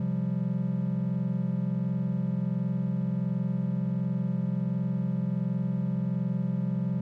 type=chord; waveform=triangle; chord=C suspended fourth; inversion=none; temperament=equal; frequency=130.81 / 174.61 / 196 Hz; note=C3 / F3 / G3; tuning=0 / 0 / 0 cents; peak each=-29 / -27 / -29 dBFS; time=0-7.01 s; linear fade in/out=5 ms; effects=tanh soft clip ceiling -15 dBFS